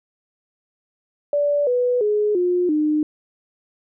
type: tone with pitch steps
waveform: sine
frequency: 580 / 493.4 / 419.7 / 357 / 303.7 Hz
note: D5 / B4 / G#4 / F4 / D#4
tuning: -22 / -2 / +18 / +38 / -42 cents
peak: -16 dBFS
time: 1.33-3.03 s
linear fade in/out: 2 ms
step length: 340 ms
effects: none